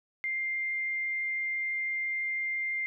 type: tone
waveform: sine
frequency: 2102 Hz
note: C7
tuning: 7 cents sharp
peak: -29 dBFS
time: 0.24-2.86 s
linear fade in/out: 0 ms
effects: none